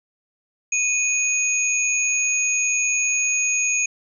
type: tone pair together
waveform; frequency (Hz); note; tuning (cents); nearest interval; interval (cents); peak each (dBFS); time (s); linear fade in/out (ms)
sine; 2489 / 6645; D#7 / G#8; 0 / 0; octave + perfect fourth; 1700; -21; 0.72-3.86; 5
effects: none